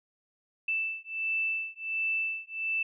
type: beating tone pair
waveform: sine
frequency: 2647 / 2648.4 Hz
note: E7 / E7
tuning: +7 / +7 cents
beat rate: 1.4 Hz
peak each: -32 / -32 dBFS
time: 0.68-2.83 s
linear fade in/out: 5 ms
effects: none